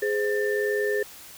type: tone cluster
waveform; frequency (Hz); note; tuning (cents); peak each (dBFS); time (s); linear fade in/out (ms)
sine; 415.5 / 517 / 1786; G#4 / C5 / A6; +1 / -21 / +25; -24 / -30 / -29; 0.02-1.03; 5
effects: white hiss -45 dBFS RMS until 1.37 s